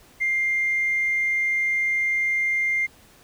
triangle tone with tanh clipping, 2100 Hz, C7, 6 cents sharp, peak -20 dBFS, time 0.2-2.87 s, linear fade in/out 20 ms, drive 4 dB, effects pink hiss -53 dBFS RMS until 3.23 s

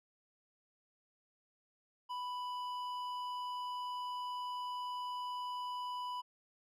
triangle tone with hard clipping, 991 Hz, B5, 6 cents sharp, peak -40 dBFS, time 2.09-6.22 s, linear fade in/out 20 ms, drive 12 dB, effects none

